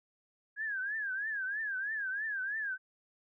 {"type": "tone with vibrato", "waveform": "sine", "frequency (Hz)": 1643, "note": "G#6", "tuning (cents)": -19, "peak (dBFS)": -33, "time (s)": [0.56, 2.78], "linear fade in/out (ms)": 50, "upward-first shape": "triangle", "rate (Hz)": 3.1, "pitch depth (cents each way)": 170, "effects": []}